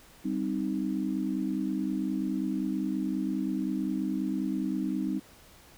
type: chord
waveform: sine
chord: C minor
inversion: second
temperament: equal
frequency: 196 / 261.6 / 311.1 Hz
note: G3 / C4 / Eb4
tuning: 0 / 0 / 0 cents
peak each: -32 dBFS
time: 0.24-5.2 s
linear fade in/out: 20 ms
effects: pink hiss -55 dBFS RMS until 5.77 s